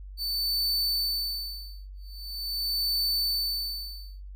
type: tone with tremolo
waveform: 45% pulse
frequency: 4523 Hz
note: C#8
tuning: 34 cents sharp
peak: -24 dBFS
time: 0.17-4.29 s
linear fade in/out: 50 ms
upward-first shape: sine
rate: 0.43 Hz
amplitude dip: 100%
effects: noise-tail reverb RT60 0.1 s tail -21 dB re dry + added 48 Hz sine -39 dBFS peak until 4.35 s